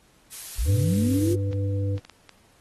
blue noise, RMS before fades -36 dBFS, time 0.31-1.35 s, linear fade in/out 20 ms
sine linear sweep, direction up, 41.15 to 363.6 Hz, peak -21 dBFS, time 0.58-1.36 s, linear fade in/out 10 ms
harmonic tone, 99 Hz, G2, 18 cents sharp, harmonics 1 / 3 / 5, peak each -23 / -34 / -34 dBFS, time 0.65-2 s, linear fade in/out 50 ms
clicks, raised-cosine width 0.2 ms, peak -26 dBFS, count 5, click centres 1.53 / 1.98 / 2.05 / 2.097 / 2.293 s
effects pink hiss -60 dBFS RMS until 2.6 s + AAC 32 kbps

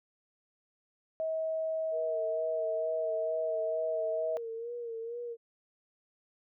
sine tone, 640 Hz, D#5, 49 cents sharp, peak -30 dBFS, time 1.2-4.37 s, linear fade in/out 0 ms
sine tone with vibrato, 466.2 Hz, A#4, in tune, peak -36 dBFS, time 1.91-5.37 s, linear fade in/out 50 ms, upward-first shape sine, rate 2.2 Hz, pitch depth 56 cents each way
effects none

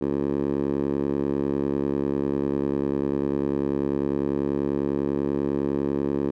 10% pulse tone with band-pass filter, 70.1 Hz, C#2, 20 cents sharp, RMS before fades -25 dBFS, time 0.01-6.31 s, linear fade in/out 10 ms, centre 350 Hz, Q 1.6, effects none

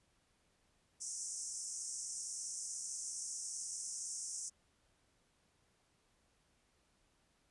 pink band-pass noise, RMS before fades -44 dBFS, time 1-4.5 s, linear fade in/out 20 ms, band 5500 to 9500 Hz, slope 96 dB/octave, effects pink hiss -75 dBFS RMS until 7.5 s + resampled to 24000 Hz

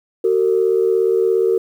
sine tone pair together, 376.6 / 453.7 Hz, F#4 / A#4, +31 / -47 cents, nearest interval minor third, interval 322 cents, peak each -15 / -15 dBFS, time 0.24-1.58 s, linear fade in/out 5 ms, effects tanh soft clip ceiling -5 dBFS + 8-bit

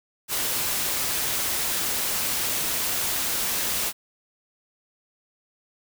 white noise, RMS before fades -26 dBFS, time 0.28-3.93 s, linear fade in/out 50 ms, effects none

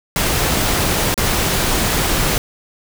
pink noise with dropouts, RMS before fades -17 dBFS, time 0.16-2.38 s, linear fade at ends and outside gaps 1 ms, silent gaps 1.142-1.177 s, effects none

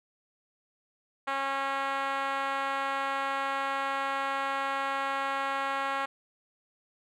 5% pulse tone with band-pass filter, 273.3 Hz, C#4, 24 cents flat, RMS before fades -31 dBFS, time 1.27-6.06 s, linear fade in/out 10 ms, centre 990 Hz, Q 1.3, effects none

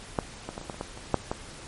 clicks, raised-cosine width 1 ms, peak -10 / -19 / -21 / -25 / -19 / -28 / -17 / -29 / -7 / -14 dBFS, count 10, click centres 0.188 / 0.49 / 0.579 / 0.614 / 0.698 / 0.744 / 0.811 / 0.975 / 1.143 / 1.315 s, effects pink hiss -44 dBFS RMS until 1.67 s + MP3 48 kbps

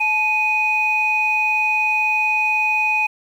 sine tone pair together, 865.9 / 2489 Hz, A5 / D#7, -28 / 0 cents, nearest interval octave + tritone, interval 1828 cents, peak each -21 / -16 dBFS, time 0-3.07 s, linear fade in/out 10 ms, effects tanh soft clip ceiling -8 dBFS + 8-bit

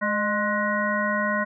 harmonic tone with a mistuned harmonic, 210.5 Hz, G#3, 24 cents sharp, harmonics 1 / 3 / 5 / 7 / 9, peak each -28 / -28 / -28 / -28 / -28 dBFS, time 0.01-1.45 s, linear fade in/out 20 ms, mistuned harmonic 3, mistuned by -54 cents, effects none

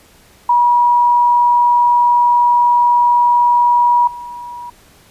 sine tone with level steps, 964 Hz, B5, 42 cents flat, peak -8 / -26 dBFS, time 0.49-4.7 s, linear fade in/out 5 ms, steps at 4.07 s, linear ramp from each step 5 ms, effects pink hiss -47 dBFS RMS until 5.1 s + resampled to 32000 Hz

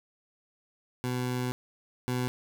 20% pulse tone pair in turn, 125.1 / 125.1 Hz, B2 / B2, +23 / +23 cents, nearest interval unison, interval 0 cents, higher neither, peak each -24 / -23 dBFS, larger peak second, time 1.04-1.52 / 2.08-2.28 s, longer first, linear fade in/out 0 ms, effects none

